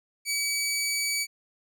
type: tone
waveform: 15% pulse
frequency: 2280 Hz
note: C#7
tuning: 48 cents sharp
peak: -19 dBFS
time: 0.25-1.27 s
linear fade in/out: 50 ms
effects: none